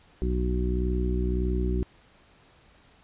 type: harmonic tone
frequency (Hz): 61.7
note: B1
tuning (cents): -1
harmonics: 1 / 2 / 3 / 4 / 5 / 6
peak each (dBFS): -25 / -37 / -32 / -38 / -36 / -32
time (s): 0.22-1.83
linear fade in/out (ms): 0
effects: pink hiss -58 dBFS RMS until 3.03 s + resampled to 8000 Hz